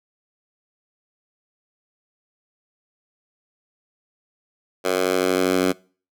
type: tone with high-pass filter sweep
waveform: 10% pulse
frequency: 92.5 Hz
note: F#2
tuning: in tune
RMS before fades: -20 dBFS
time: 4.84-5.73 s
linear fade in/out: 20 ms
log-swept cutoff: 480 to 250 Hz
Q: 1.4
effects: noise-tail reverb RT60 0.4 s tail -23 dB re dry